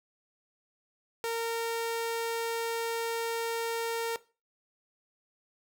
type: tone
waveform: sawtooth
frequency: 460 Hz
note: A#4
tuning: 23 cents flat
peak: -26 dBFS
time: 1.24-4.16 s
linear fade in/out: 0 ms
effects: noise-tail reverb RT60 0.3 s tail -17 dB re dry